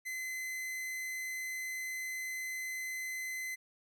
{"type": "tone", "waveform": "45% pulse", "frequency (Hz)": 2042, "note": "C7", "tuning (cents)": -43, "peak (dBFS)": -37, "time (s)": [0.05, 3.56], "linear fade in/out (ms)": 20, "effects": []}